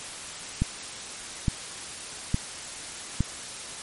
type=click train; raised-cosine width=5 ms; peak=-10 dBFS; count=4; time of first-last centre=0.62-3.206 s; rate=1.16 Hz; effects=white hiss -38 dBFS RMS until 3.82 s + MP3 48 kbps